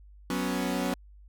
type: chord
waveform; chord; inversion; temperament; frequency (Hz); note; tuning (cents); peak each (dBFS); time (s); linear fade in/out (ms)
sawtooth; F# suspended fourth; none; equal; 185 / 246.9 / 277.2; F#3 / B3 / C#4; 0 / 0 / 0; -28; 0.3-0.94; 2
effects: added 50 Hz sine -49 dBFS peak until 1.28 s